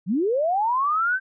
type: linear sweep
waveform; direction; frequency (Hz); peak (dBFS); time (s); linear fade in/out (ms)
sine; up; 155.56 to 1568; -19; 0.06-1.2; 50
effects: none